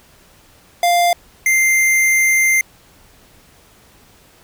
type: tone pair in turn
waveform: square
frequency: 698 / 2092 Hz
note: F5 / C7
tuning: -1 / -1 cents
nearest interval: octave + perfect fifth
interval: 1900 cents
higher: second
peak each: -12 dBFS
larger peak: neither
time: 0.83-1.13 / 1.46-2.61 s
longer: second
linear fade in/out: 2 ms
effects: pink hiss -49 dBFS RMS until 4.43 s